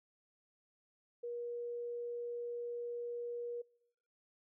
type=tone; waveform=sine; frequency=477.6 Hz; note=A#4; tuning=42 cents sharp; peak=-39 dBFS; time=1.23-3.62 s; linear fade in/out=10 ms; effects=noise-tail reverb RT60 0.8 s tail -26 dB re dry